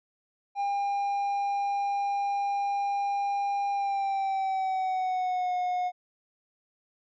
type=tone with pitch glide; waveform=triangle; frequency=803 to 723.7 Hz; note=G5 to F#5; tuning=+41 to -39 cents; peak=-24 dBFS; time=0.55-5.92 s; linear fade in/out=50 ms; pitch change=-180 cents; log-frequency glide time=3.71-5.54 s; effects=resampled to 16000 Hz